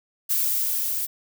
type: noise with level ramp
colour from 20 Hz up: violet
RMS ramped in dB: -22 to -27 dBFS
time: 0.29-1.07 s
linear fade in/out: 20 ms
effects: none